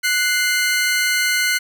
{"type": "tone pair together", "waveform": "sawtooth", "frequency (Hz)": [1480, 2093], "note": ["F#6", "C7"], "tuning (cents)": [0, 0], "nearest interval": "tritone", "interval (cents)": 600, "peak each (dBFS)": [-16, -15], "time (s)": [0.03, 1.59], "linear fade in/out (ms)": 20, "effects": []}